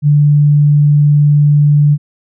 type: tone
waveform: sine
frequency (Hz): 146.83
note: D3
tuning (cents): 0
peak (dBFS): -5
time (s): 0.02-1.98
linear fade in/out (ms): 50
effects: none